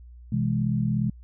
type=chord; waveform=sine; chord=C augmented; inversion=none; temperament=equal with one note detuned; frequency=127.68 / 164.81 / 207.7 Hz; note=C3 / E3 / G#3; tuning=-42 / 0 / 0 cents; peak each=-25 / -28 / -26 dBFS; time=0.32-1.1 s; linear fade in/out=5 ms; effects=added 60 Hz sine -43 dBFS peak until 1.23 s